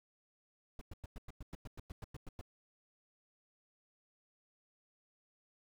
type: noise bursts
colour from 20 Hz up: brown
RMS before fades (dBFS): -45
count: 14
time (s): 0.79-2.412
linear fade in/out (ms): 2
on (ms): 23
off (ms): 100
effects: none